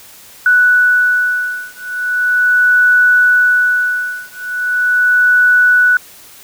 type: beating tone pair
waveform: sine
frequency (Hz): 1480 / 1480.39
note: F#6 / F#6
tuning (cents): 0 / 0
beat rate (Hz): 0.39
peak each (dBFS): -12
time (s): 0.46-5.97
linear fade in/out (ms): 2
effects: white hiss -39 dBFS RMS until 6.43 s